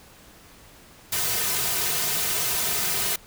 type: noise with comb filter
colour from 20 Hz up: white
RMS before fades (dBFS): -25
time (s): 1.12-3.16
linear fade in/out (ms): 5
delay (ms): 3.6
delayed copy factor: -0.8
effects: pink hiss -50 dBFS RMS until 3.26 s